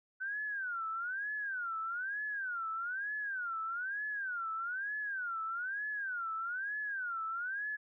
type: tone with vibrato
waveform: sine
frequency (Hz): 1500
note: F#6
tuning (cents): +23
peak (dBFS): -35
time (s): 0.2-7.77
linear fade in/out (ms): 20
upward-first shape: sine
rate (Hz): 1.1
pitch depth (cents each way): 230
effects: none